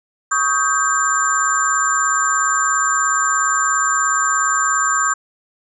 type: tone cluster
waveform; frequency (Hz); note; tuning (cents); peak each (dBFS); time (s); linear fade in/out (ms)
sine; 1121 / 1258 / 1578 / 7210; C#6 / D#6 / G6 / A8; +19 / +19 / +11 / +41; -20; 0.31-5.14; 10
effects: none